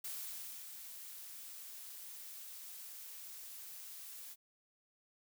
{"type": "noise with ADSR envelope", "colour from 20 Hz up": "blue", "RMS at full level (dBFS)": -43, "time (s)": [0.04, 4.36], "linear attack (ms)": 6, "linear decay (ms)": 610, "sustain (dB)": -7, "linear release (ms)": 41, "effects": []}